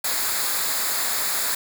white noise with comb filter, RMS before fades -24 dBFS, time 0.04-1.55 s, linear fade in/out 5 ms, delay 0.34 ms, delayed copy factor -0.65, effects none

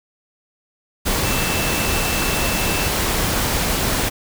sine tone in noise, 2662 Hz, E7, 16 cents sharp, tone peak -27 dBFS, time 1.23-2.89 s, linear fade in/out 20 ms, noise pink, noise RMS -20 dBFS, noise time 1.05-4.1 s, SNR -10 dB, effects none

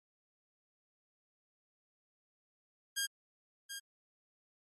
10% pulse tone with echo, 1615 Hz, G#6, 49 cents flat, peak -24 dBFS, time 2.96-3.07 s, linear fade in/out 20 ms, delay 730 ms, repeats 1, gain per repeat -9 dB, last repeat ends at 3.8 s, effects MP3 64 kbps

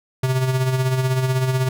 square tone with tremolo, 130 Hz, C3, 11 cents flat, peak -16 dBFS, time 0.23-1.69 s, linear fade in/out 5 ms, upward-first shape sine, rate 16 Hz, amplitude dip 50%, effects none

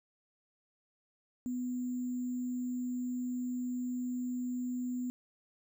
sine tone with sample-and-hold, 248.7 Hz, B3, 12 cents sharp, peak -33 dBFS, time 1.46-5.1 s, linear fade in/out 0 ms, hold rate 7350 Hz, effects none

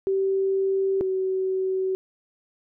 sine tone pair in turn, 386.7 / 377.9 Hz, G4 / F#4, -24 / +37 cents, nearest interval unison, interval 39 cents, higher first, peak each -20 / -22 dBFS, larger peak first, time 0.07-1.01 / 1.01-1.95 s, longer neither, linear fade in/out 0 ms, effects none

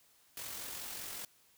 white noise with amplitude modulation, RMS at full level -42 dBFS, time 0.37-1.25 s, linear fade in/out 2 ms, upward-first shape sine, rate 45.1 Hz, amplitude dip 35%, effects white hiss -67 dBFS RMS until 1.57 s

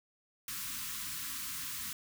white band-stop noise, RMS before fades -40 dBFS, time 0.48-1.93 s, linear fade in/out 2 ms, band 310 to 1000 Hz, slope 96 dB/octave, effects none

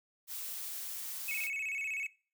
blue noise, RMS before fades -41 dBFS, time 0.27-1.5 s, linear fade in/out 50 ms
triangle tone with vibrato, 2389 Hz, D7, 29 cents sharp, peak -33 dBFS, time 1.28-2.07 s, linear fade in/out 5 ms, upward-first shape square, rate 16 Hz, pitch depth 130 cents each way
effects noise-tail reverb RT60 0.4 s tail -21 dB re dry

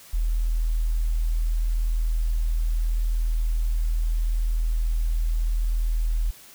sine tone, 40.38 Hz, E1, 35 cents flat, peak -20 dBFS, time 0.13-6.31 s, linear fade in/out 10 ms, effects white hiss -48 dBFS RMS until 6.54 s

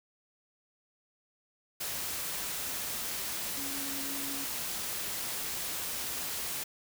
sine tone in noise, 277.2 Hz, C#4, in tune, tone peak -42 dBFS, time 3.57-4.45 s, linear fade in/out 10 ms, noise white, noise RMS -36 dBFS, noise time 1.8-6.64 s, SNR -9 dB, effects none

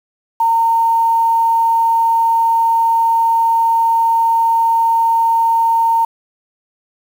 sine tone with quantisation, 915 Hz, A#5, 32 cents flat, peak -10 dBFS, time 0.4-6.05 s, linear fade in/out 5 ms, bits 6, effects none

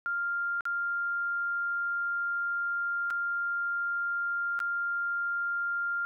sine tone with dropouts, 1396.9 Hz, F6, in tune, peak -28 dBFS, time 0.06-6.05 s, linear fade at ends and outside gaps 0 ms, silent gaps 0.608-0.654 / 3.103-3.107 / 4.591-4.602 s, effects none

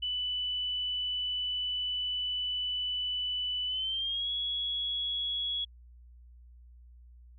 sine tone with pitch glide, 2984 to 3349 Hz, F#7 to G#7, +14 to +14 cents, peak -30 dBFS, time 0.02-5.65 s, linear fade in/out 10 ms, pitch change +200 cents, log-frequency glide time 3.67-4.3 s, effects added 60 Hz sine -51 dBFS peak until 7.38 s

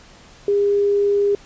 sine tone, 405.1 Hz, G#4, 43 cents flat, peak -14 dBFS, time 0.48-1.35 s, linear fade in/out 2 ms, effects pink hiss -46 dBFS RMS until 1.45 s + resampled to 16000 Hz

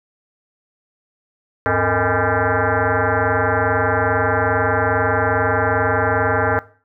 sine tone with frequency modulation, 466.2 Hz, A#4, in tune, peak -14 dBFS, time 1.66-6.59 s, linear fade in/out 0 ms, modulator 182 Hz, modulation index 6.8, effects noise-tail reverb RT60 0.4 s tail -19 dB re dry

